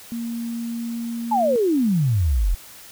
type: tone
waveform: sine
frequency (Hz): 233.1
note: A#3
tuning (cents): 0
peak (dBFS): -25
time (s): 0.12-1.56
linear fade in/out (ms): 0
type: exponential sweep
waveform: sine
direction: down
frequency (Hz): 899 to 38.89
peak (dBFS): -16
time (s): 1.31-2.55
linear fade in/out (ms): 10
effects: white hiss -43 dBFS RMS until 2.91 s